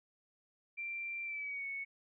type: tone with pitch glide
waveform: sine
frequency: 2359 to 2214 Hz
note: D7 to C#7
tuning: +7 to -3 cents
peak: -38 dBFS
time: 0.77-1.85 s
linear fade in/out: 20 ms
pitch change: -110 cents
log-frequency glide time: 1.24-1.66 s
effects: none